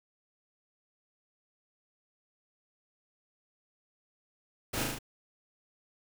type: noise with echo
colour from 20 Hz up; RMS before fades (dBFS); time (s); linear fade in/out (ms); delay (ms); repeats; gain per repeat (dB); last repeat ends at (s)
pink; -34; 4.73-4.84; 10; 37; 4; -2; 4.988
effects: none